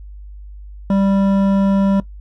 triangle tone with hard clipping, 196.2 Hz, G3, 2 cents sharp, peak -14 dBFS, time 0.9-2 s, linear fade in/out 2 ms, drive 15 dB, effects noise-tail reverb RT60 0.1 s tail -18 dB re dry + added 50 Hz sine -32 dBFS peak until 2.2 s

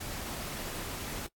pink noise, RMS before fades -39 dBFS, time 0-1.27 s, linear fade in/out 10 ms, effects noise-tail reverb RT60 0.1 s tail -19 dB re dry + AAC 64 kbps

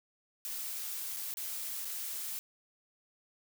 blue noise with dropouts, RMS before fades -39 dBFS, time 0.45-2.39 s, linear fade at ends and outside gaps 0 ms, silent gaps 1.164-1.168 / 1.339-1.371 / 1.847-1.853 s, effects none

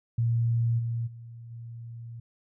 sine tone with level steps, 116.54 Hz, A#2, in tune, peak -22 / -27 / -41 / -38 dBFS, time 0.18-2.2 s, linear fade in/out 5 ms, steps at 0.78 / 1.06 / 1.5 s, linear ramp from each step 20 ms, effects none

